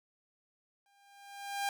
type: tone with exponential growth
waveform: sawtooth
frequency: 801 Hz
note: G5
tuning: 37 cents sharp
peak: -26 dBFS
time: 0.86-1.69 s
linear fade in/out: 1 ms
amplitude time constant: 180 ms
effects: none